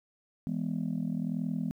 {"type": "chord", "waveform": "sine", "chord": "E major", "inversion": "none", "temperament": "just", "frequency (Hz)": [164.81, 206, 247.2], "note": ["E3", "G#3", "B3"], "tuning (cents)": [0, -14, 2], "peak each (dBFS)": -33, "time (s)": [0.47, 1.71], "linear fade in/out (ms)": 0, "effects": ["tanh soft clip ceiling -23 dBFS", "11-bit"]}